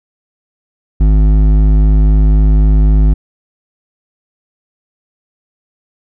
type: tone with hard clipping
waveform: triangle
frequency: 51.91 Hz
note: G#1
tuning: in tune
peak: -7 dBFS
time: 1-3.14 s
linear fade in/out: 10 ms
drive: 14 dB
effects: none